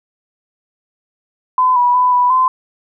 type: tone with pitch steps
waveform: sine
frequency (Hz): 1015 / 976 / 998 / 986 / 1028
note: B5 / B5 / B5 / B5 / C6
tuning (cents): +47 / -21 / +18 / -3 / -31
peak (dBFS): -9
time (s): 1.58-2.48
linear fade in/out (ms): 2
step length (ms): 180
effects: none